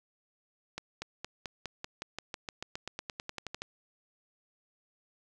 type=accelerating click train; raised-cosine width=0.2 ms; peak=-20 dBFS; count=21; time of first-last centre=0.78-3.62 s; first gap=240 ms; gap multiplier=0.94; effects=none